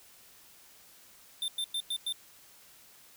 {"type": "tone bursts", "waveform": "square", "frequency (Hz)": 3580, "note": "A7", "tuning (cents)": 29, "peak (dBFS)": -31, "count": 5, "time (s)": [1.42, 2.125], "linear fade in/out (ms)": 2, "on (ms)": 61, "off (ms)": 100, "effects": ["white hiss -57 dBFS RMS until 3.16 s"]}